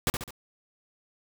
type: noise with echo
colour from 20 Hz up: pink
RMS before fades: -25 dBFS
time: 0.07-0.1 s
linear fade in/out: 0 ms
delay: 69 ms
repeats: 3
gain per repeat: -6 dB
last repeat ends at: 0.307 s
effects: none